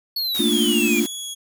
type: exponential sweep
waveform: square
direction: down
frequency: 4435 to 2349 Hz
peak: -22 dBFS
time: 0.16-1 s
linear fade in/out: 5 ms
type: noise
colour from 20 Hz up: white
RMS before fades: -32 dBFS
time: 0.34-1.07 s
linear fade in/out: 10 ms
type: chord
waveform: sine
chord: Bb major seventh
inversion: third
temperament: equal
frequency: 220 / 233.1 / 293.7 / 349.2 Hz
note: A3 / Bb3 / D4 / F4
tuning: 0 / 0 / 0 / 0 cents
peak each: -23 dBFS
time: 0.39-1.06 s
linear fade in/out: 10 ms
type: tone with vibrato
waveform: 20% pulse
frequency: 3344 Hz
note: G#7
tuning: 11 cents sharp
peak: -23 dBFS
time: 0.5-1.35 s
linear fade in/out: 20 ms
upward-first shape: triangle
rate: 2 Hz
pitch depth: 13 cents each way
effects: none